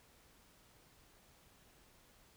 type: silence
effects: pink hiss -66 dBFS RMS until 2.36 s